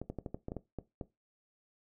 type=clicks; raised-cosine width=2 ms; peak=-25 dBFS; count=10; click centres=0.016 / 0.1 / 0.187 / 0.262 / 0.345 / 0.484 / 0.519 / 0.567 / 0.787 / 1.012 s; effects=noise-tail reverb RT60 0.2 s tail -17 dB re dry